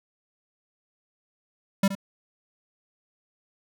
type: tone with echo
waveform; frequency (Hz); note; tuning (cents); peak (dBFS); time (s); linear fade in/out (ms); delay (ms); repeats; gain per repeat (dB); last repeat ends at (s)
square; 196; G3; 0; -18; 1.83-1.88; 5; 72; 1; -12; 1.952
effects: none